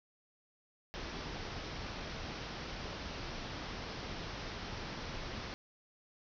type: low-pass noise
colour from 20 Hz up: pink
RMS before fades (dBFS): -43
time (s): 0.94-5.54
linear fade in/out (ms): 0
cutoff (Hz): 5800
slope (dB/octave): 96
effects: none